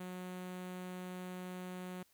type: tone with notch filter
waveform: sawtooth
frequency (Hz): 182.3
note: F#3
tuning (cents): -25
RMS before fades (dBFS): -45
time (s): 0-2.03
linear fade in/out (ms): 5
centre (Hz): 5200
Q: 1.8
effects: white hiss -71 dBFS RMS until 2.13 s